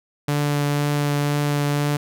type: tone with vibrato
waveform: sawtooth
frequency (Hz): 145.4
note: D3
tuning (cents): -17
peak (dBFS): -15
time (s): 0.28-1.97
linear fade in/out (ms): 5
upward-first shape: triangle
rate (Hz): 2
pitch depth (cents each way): 11
effects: none